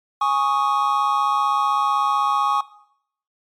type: chord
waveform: triangle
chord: Ab suspended fourth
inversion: none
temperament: equal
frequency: 830.6 / 1108.7 / 1244.5 Hz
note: Ab5 / Db6 / Eb6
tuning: 0 / 0 / 0 cents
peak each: -20 / -17 / -22 dBFS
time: 0.21-2.61 s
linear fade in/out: 5 ms
effects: noise-tail reverb RT60 0.7 s tail -18 dB re dry + MP3 96 kbps